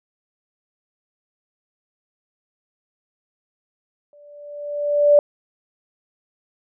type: tone with exponential growth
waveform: sine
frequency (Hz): 584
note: D5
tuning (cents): -10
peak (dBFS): -7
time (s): 4.13-5.19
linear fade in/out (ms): 1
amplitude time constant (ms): 230
effects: none